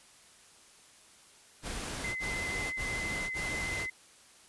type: noise bursts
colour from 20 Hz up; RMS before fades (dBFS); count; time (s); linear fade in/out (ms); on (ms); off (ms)
pink; -38; 4; 1.62-3.873; 50; 540; 31
type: tone with vibrato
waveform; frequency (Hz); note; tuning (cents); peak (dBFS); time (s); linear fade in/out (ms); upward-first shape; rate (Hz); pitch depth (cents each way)
sine; 2051; C7; -35; -34; 2.04-3.9; 5; sine; 13; 17
effects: white hiss -58 dBFS RMS until 4.48 s + resampled to 24000 Hz